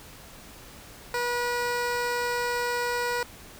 15% pulse tone with notch filter, 484.3 Hz, B4, 34 cents flat, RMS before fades -28 dBFS, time 1.14-3.23 s, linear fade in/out 2 ms, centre 11000 Hz, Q 1.8, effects pink hiss -47 dBFS RMS until 3.59 s

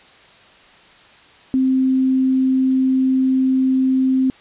sine tone, 261.6 Hz, C4, in tune, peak -13 dBFS, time 1.54-4.3 s, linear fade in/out 0 ms, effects white hiss -47 dBFS RMS until 4.4 s + resampled to 8000 Hz

